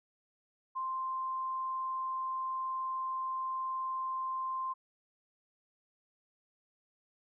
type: tone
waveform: sine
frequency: 1046.5 Hz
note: C6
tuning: in tune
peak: -33 dBFS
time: 0.75-4.74 s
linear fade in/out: 20 ms
effects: none